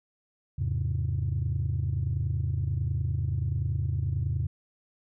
sine chord, E augmented, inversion none, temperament equal with one note detuned, 82.41 / 103.83 / 133.41 Hz, E2 / G#2 / B#2, 0 / 0 / +34 cents, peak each -29 dBFS, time 0.58-4.47 s, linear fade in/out 10 ms, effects tanh soft clip ceiling -20 dBFS

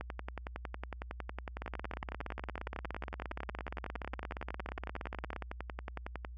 two click trains, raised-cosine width 0.5 ms, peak -24 / -24 dBFS, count 69 / 65, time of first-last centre 0.01-6.249 / 1.62-5.363 s, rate 10.9 / 17.1 Hz, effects added 60 Hz sine -44 dBFS peak until 6.37 s

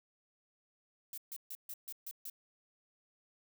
violet noise bursts, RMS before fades -44 dBFS, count 7, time 1.13-2.299 s, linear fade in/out 2 ms, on 47 ms, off 140 ms, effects none

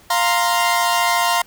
sawtooth chord, F suspended fourth, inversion none, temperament equal, 698.5 / 932.3 / 1046.5 Hz, F5 / Bb5 / C6, 0 / 0 / 0 cents, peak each -16 dBFS, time 0.1-1.42 s, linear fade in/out 5 ms, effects pink hiss -49 dBFS RMS until 1.46 s

